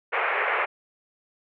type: band-pass noise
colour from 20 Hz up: white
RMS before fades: -25 dBFS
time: 0.12-0.66 s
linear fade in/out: 20 ms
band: 420 to 2400 Hz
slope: 48 dB/octave
effects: none